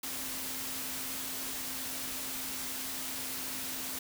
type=tone in noise; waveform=sine; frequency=261.6 Hz; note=C4; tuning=in tune; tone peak=-49 dBFS; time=0.03-3.99 s; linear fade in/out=5 ms; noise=white; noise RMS=-38 dBFS; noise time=0.03-3.99 s; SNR=-14 dB; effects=none